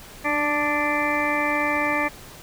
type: harmonic tone with a mistuned harmonic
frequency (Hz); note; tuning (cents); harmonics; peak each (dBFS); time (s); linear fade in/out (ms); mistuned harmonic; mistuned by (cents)
293.7; D4; 0; 1 / 2 / 3 / 4 / 6 / 7 / 8; -28 / -28 / -28 / -28 / -28 / -28 / -28; 0.24-2.09; 20; 1; +23
effects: pink hiss -43 dBFS RMS until 2.42 s